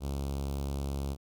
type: tone with notch filter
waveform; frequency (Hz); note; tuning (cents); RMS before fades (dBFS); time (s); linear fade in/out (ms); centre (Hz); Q
sawtooth; 69.3; C#2; 0; -34; 0-1.17; 50; 1800; 0.71
effects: none